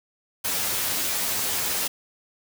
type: noise with comb filter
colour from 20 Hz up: white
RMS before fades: -26 dBFS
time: 0.44-1.88 s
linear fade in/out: 10 ms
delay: 11 ms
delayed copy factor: +1
effects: none